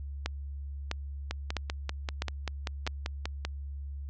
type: two click trains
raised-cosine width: 0.2 ms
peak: -15 / -13 dBFS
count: 12 / 5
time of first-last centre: 1.31-3.45 / 0.26-2.874 s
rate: 5.14 / 1.53 Hz
effects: added 70 Hz sine -36 dBFS peak until 4.09 s + low-pass 6000 Hz 12 dB/octave